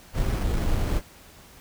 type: noise with sample-and-hold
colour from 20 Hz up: brown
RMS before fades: -24 dBFS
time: 0.13-1.02 s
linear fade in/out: 50 ms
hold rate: 3675 Hz
effects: pink hiss -50 dBFS RMS until 1.6 s